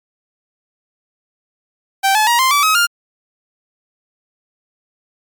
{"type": "tone with pitch steps", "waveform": "sawtooth", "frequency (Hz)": [779, 859.4, 948, 1045.9, 1153.8, 1272.8, 1404.1], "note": ["G5", "A5", "A#5", "C6", "D6", "D#6", "F6"], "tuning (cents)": [-11, -41, 29, -1, -31, 39, 9], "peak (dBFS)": -7, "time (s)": [2.03, 2.87], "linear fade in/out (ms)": 20, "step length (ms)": 120, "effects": ["MP3 96 kbps"]}